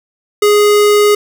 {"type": "tone", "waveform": "square", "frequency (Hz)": 415.3, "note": "G#4", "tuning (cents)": 0, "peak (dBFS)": -7, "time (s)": [0.42, 1.15], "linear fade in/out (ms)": 5, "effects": []}